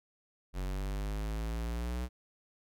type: exponential sweep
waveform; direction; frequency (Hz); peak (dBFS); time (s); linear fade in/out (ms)
square; up; 45.77 to 62.3; -34; 0.53-2.09; 50
effects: none